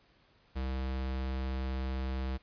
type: tone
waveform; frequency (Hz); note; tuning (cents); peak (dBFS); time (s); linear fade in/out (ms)
square; 65.41; C2; 0; -33; 0.55-2.38; 20
effects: pink hiss -66 dBFS RMS until 2.42 s + resampled to 11025 Hz